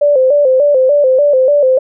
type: tone with vibrato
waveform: sine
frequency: 549 Hz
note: C#5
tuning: 17 cents flat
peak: -6 dBFS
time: 0.01-1.79 s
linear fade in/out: 10 ms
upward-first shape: square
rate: 3.4 Hz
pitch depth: 100 cents each way
effects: none